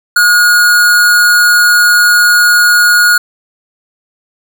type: tone with amplitude modulation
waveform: square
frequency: 1442 Hz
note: F#6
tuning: 45 cents flat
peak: -4 dBFS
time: 0.16-3.18 s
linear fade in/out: 5 ms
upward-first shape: sine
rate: 201 Hz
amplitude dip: 30%
effects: none